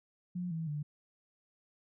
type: tone with pitch steps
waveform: sine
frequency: 178.3 / 162.56 / 148.21 Hz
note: F3 / E3 / D3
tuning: +36 / -24 / +16 cents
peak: -34 dBFS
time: 0.35-0.83 s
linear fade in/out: 10 ms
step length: 160 ms
effects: none